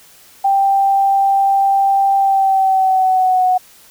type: tone with pitch glide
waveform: sine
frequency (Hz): 786 to 737.6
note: G5 to F#5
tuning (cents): +4 to -6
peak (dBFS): -10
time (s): 0.44-3.58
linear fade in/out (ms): 10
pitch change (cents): -110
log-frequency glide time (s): 2.18-3.44
effects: white hiss -45 dBFS RMS until 3.9 s